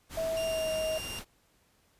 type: noise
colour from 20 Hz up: pink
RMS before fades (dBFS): -42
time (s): 0.09-1.25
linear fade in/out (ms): 50
type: tone with pitch glide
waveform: sine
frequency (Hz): 650 to 634.1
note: E5 to D#5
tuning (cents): -24 to +33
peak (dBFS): -29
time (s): 0.17-0.98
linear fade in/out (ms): 5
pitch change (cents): -43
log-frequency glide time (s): 0.46-0.69
type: tone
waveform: sawtooth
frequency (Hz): 2794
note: F7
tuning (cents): 0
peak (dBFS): -35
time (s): 0.37-1.19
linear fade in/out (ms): 0
effects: pink hiss -68 dBFS RMS until 1.99 s + resampled to 32000 Hz